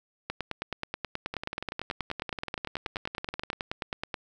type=two click trains; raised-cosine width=0.3 ms; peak=-18 / -15 dBFS; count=24 / 37; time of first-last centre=1.34-3.53 / 0.3-4.142 s; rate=10.5 / 9.37 Hz; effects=none